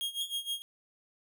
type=tone with tremolo; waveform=45% pulse; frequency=3258 Hz; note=G#7; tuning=34 cents flat; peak=-30 dBFS; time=0.01-0.62 s; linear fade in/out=0 ms; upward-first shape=sine; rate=6.4 Hz; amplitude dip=85%
type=tone with exponential decay; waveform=30% pulse; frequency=3438 Hz; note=A7; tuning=41 cents flat; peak=-34 dBFS; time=0.21-0.41 s; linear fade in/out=1 ms; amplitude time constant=42 ms
effects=none